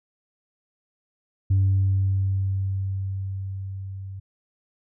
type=tone with level ramp; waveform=sine; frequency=96.5 Hz; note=G2; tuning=27 cents flat; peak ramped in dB=-14 to -33 dBFS; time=1.5-4.2 s; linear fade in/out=10 ms; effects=tanh soft clip ceiling -14 dBFS